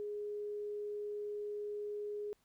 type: tone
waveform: sine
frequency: 415.3 Hz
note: G#4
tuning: in tune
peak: -38 dBFS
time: 0-2.33 s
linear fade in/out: 0 ms
effects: pink hiss -75 dBFS RMS until 2.44 s

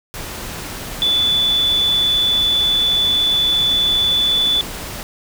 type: tone in noise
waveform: sine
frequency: 3474 Hz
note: A7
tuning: 23 cents flat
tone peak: -13 dBFS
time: 1.02-4.61 s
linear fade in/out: 0 ms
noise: pink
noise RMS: -29 dBFS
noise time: 0.14-5.03 s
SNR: +13 dB
effects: none

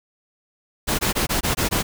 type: noise bursts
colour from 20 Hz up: pink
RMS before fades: -21 dBFS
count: 7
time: 0.87-1.83 s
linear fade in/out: 20 ms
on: 120 ms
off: 20 ms
effects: none

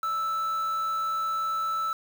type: tone with quantisation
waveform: triangle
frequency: 1318.5 Hz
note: E6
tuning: in tune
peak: -24 dBFS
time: 0.03-1.93 s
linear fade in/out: 2 ms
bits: 7
effects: none

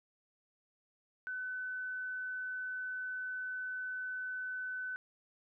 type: tone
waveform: sine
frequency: 1508 Hz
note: F#6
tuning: 32 cents sharp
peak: -37 dBFS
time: 1.27-4.96 s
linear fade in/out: 0 ms
effects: none

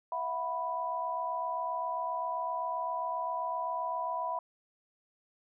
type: chord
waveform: sine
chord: E suspended second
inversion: none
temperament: equal with one note detuned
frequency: 659.3 / 726.9 / 987.8 Hz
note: E5 / F#5 / B5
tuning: 0 / -31 / 0 cents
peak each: -38 / -39 / -33 dBFS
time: 0.12-4.39 s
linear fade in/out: 2 ms
effects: none

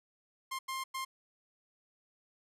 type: tone bursts at uneven times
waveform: sawtooth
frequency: 1058 Hz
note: C6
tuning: 19 cents sharp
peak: -32 dBFS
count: 3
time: 0.51-0.59 / 0.68-0.84 / 0.94-1.05 s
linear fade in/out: 10 ms
effects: resampled to 32000 Hz

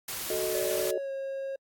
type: noise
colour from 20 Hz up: white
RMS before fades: -35 dBFS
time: 0.08-0.91 s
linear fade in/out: 5 ms
type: chord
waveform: sine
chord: D# diminished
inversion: first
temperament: equal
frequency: 370 / 440 / 622.3 Hz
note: F#4 / A4 / D#5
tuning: 0 / 0 / 0 cents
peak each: -32 / -33 / -33 dBFS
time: 0.3-0.98 s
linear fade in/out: 2 ms
type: tone with pitch glide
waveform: triangle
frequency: 573 to 542.1 Hz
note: D5 to C#5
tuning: -43 to -39 cents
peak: -30 dBFS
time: 0.54-1.56 s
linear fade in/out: 5 ms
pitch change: -96 cents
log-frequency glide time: 0.82-1.11 s
effects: AAC 64 kbps

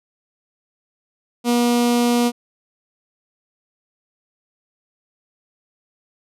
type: tone with notch filter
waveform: sawtooth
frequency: 240 Hz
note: B3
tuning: 49 cents flat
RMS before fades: -17 dBFS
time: 1.44-2.32 s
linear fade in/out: 50 ms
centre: 1700 Hz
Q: 1.5
effects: resampled to 32000 Hz

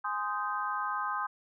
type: chord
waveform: sine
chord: Ab major seventh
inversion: none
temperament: just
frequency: 830.6 / 1038.3 / 1245.9 / 1557.4 Hz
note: Ab5 / C6 / Eb6 / G6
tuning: 0 / -14 / +2 / -12 cents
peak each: -38 / -35 / -34 / -38 dBFS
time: 0.04-1.27 s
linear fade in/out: 10 ms
effects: none

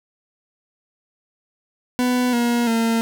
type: tone with pitch steps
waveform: 40% pulse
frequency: 248.7 / 238.2 / 228.1 Hz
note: B3 / A#3 / A#3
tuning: +12 / +38 / -37 cents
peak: -16 dBFS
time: 1.99-3.01 s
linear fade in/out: 0 ms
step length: 340 ms
effects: none

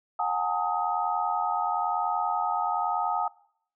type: tone cluster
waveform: sine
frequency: 725 / 815 / 896 / 1258 Hz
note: F#5 / G#5 / A5 / D#6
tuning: -35 / -33 / +31 / +19 cents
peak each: -30 dBFS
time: 0.19-3.28 s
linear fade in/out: 5 ms
effects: noise-tail reverb RT60 0.7 s tail -23 dB re dry

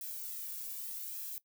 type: noise with flanger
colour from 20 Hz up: violet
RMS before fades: -42 dBFS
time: 0.01-1.38 s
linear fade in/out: 2 ms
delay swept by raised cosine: 1.2 to 1.8 ms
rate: 0.82 Hz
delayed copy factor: +0.65
effects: noise-tail reverb RT60 0.1 s tail -18 dB re dry

